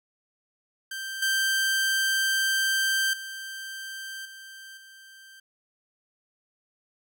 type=tone with level steps; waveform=sawtooth; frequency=1568 Hz; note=G6; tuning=in tune; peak=-29 / -19 / -32 / -39 / -44 dBFS; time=0.91-5.4 s; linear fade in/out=5 ms; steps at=1.22 / 3.13 / 4.25 / 4.77 s; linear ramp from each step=5 ms; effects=none